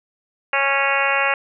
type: harmonic tone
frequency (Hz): 276.1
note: C#4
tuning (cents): -7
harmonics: 2 / 3 / 4 / 5 / 6 / 7 / 8 / 9 / 10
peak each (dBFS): -25 / -25 / -25 / -25 / -25 / -25 / -25 / -25 / -25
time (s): 0.53-1.34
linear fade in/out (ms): 2
effects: none